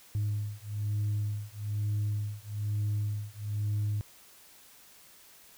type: beating tone pair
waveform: sine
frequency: 103.83 / 104.93 Hz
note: G#2 / G#2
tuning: 0 / +18 cents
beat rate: 1.1 Hz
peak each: -31 dBFS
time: 0.15-4.01 s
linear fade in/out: 0 ms
effects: tanh soft clip ceiling -25 dBFS + white hiss -56 dBFS RMS until 5.57 s